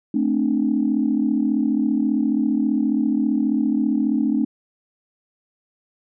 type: tone cluster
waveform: sine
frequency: 219.9 / 263.4 / 298.3 Hz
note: A3 / C4 / D4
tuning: -1 / +12 / +27 cents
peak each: -21 dBFS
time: 0.14-4.45 s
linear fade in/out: 5 ms
effects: tanh soft clip ceiling -8 dBFS